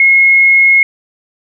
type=tone; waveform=sine; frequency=2164 Hz; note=C#7; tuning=42 cents flat; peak=-4 dBFS; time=0-0.83 s; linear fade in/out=2 ms; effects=none